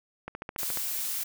click train, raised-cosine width 0.5 ms, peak -21 dBFS, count 8, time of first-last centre 0.28-0.773 s, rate 14.2 Hz
blue noise, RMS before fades -32 dBFS, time 0.58-1.24 s, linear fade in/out 10 ms
effects none

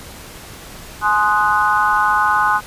sine chord, Ab dominant seventh, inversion none, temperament equal with one note detuned, 844.6 / 1046.5 / 1244.5 / 1480 Hz, Ab5 / C6 / Eb6 / Gb6, +29 / 0 / 0 / 0 cents, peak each -18 dBFS, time 1.01-2.61 s, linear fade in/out 50 ms, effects pink hiss -36 dBFS RMS until 2.66 s + resampled to 32000 Hz

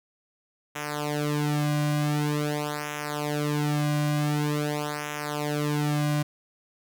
sawtooth tone with flanger, 148.3 Hz, D3, 17 cents sharp, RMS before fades -27 dBFS, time 0.75-6.23 s, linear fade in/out 10 ms, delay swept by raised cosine 0.22 to 2.32 ms, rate 0.46 Hz, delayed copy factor -1, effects none

